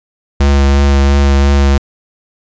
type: tone with vibrato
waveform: square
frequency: 69.7 Hz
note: C#2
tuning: 10 cents sharp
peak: -7 dBFS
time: 0.4-1.78 s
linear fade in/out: 5 ms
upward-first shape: triangle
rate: 2.9 Hz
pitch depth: 20 cents each way
effects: resampled to 16000 Hz